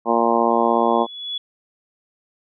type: harmonic tone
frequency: 116.54 Hz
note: A#2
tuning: in tune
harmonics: 2 / 3 / 4 / 5 / 6 / 7 / 8 / 9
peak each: -23 / -23 / -23 / -23 / -23 / -23 / -23 / -23 dBFS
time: 0.05-1.07 s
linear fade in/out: 50 ms
type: tone with exponential growth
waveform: sine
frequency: 3400 Hz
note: G#7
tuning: 40 cents sharp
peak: -22 dBFS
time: 0.5-1.38 s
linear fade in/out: 5 ms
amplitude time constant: 190 ms
effects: none